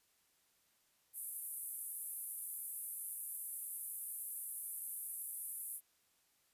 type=band-pass noise; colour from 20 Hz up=white; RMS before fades=-45 dBFS; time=1.13-5.81 s; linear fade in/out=50 ms; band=9600 to 13000 Hz; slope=48 dB/octave; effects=white hiss -75 dBFS RMS until 6.53 s + resampled to 32000 Hz